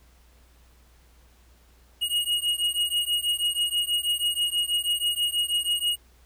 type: beating tone pair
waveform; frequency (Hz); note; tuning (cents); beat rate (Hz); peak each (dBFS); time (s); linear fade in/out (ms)
square; 2877 / 2883.2; F#7 / F#7; -49 / -45; 6.2; -27; 2.01-5.97; 20
effects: added 60 Hz sine -55 dBFS peak until 6.25 s + pink hiss -61 dBFS RMS until 6.25 s